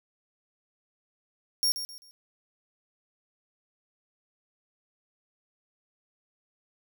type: tone with echo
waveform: sawtooth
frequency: 5550 Hz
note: F8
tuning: 12 cents flat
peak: -20 dBFS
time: 1.63-1.72 s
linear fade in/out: 0 ms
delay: 130 ms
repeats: 3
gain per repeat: -10 dB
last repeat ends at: 2.11 s
effects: none